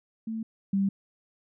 sine tone pair in turn, 222.9 / 196.26 Hz, A3 / G3, +23 / +2 cents, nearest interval major second, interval 221 cents, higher first, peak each -30 / -22 dBFS, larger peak second, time 0.27-0.43 / 0.73-0.89 s, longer neither, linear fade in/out 5 ms, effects none

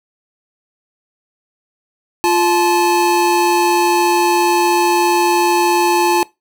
square tone pair together, 349.3 / 863 Hz, F4 / A5, 0 / -34 cents, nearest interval octave + major third, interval 1566 cents, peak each -15 dBFS, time 2.24-6.23 s, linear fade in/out 0 ms, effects noise-tail reverb RT60 0.2 s tail -21 dB re dry

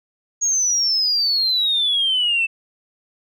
sine exponential sweep, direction down, 6670 to 2637 Hz, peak -15 dBFS, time 0.41-2.47 s, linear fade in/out 20 ms, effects tanh soft clip ceiling -11 dBFS

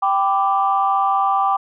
sine chord, G major, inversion none, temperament equal with one note detuned, 784 / 999.8 / 1174.7 Hz, G5 / B5 / D6, 0 / +21 / 0 cents, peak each -17 / -23 / -18 dBFS, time 0.02-1.57 s, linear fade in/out 10 ms, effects tanh soft clip ceiling -5 dBFS

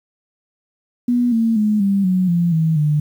sine tone with pitch steps, 243.3 / 227 / 211.8 / 197.62 / 184.39 / 172.04 / 160.52 / 149.77 Hz, B3 / A#3 / G#3 / G3 / F#3 / F3 / E3 / D3, -26 / -46 / +34 / +14 / -6 / -26 / -46 / +34 cents, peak -13 dBFS, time 1.08-3 s, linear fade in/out 5 ms, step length 240 ms, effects 8-bit

